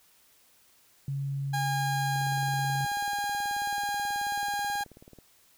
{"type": "tone with pitch glide", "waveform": "sine", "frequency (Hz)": [138.59, 136.92], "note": ["C#3", "C#3"], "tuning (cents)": [0, -21], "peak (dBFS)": -29, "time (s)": [1.08, 2.85], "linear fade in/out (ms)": 2, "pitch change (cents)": -21, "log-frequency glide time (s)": [1.4, 2.33]}
{"type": "tone", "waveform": "30% pulse", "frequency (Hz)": 815, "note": "G#5", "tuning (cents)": -33, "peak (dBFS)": -26, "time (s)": [1.53, 4.84], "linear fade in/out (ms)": 10}
{"type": "click train", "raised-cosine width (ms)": 2, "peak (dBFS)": -36, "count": 57, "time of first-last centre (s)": [2.16, 5.187], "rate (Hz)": 18.5}
{"effects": ["white hiss -62 dBFS RMS until 5.57 s"]}